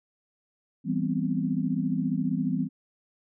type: chord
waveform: sine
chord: C major seventh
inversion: first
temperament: equal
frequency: 164.81 / 196 / 246.9 / 261.6 Hz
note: E3 / G3 / B3 / C4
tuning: 0 / 0 / 0 / 0 cents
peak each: -30 dBFS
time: 0.84-2.69 s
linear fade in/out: 50 ms
effects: none